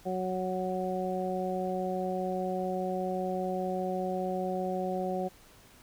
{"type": "harmonic tone", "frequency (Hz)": 185, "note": "F#3", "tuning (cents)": 0, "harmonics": [1, 2, 3, 4], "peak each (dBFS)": [-35, -35, -35, -35], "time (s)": [0.05, 5.29], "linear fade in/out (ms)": 20, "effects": ["pink hiss -57 dBFS RMS until 5.82 s"]}